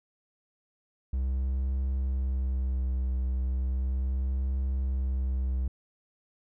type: tone with vibrato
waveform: triangle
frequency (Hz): 64.9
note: C2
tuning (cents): -13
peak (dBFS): -24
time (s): 1.13-5.68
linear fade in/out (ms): 5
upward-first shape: triangle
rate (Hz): 0.36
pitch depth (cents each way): 34
effects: none